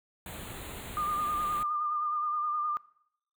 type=band-stop noise; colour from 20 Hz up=pink; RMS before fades=-42 dBFS; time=0.26-1.63 s; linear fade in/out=2 ms; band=4200 to 6800 Hz; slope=96 dB/octave
type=tone with vibrato; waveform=sine; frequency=1206 Hz; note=D6; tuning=46 cents sharp; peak=-28 dBFS; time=0.97-2.77 s; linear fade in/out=0 ms; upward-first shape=sine; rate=9.6 Hz; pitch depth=33 cents each way
effects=noise-tail reverb RT60 0.7 s tail -22 dB re dry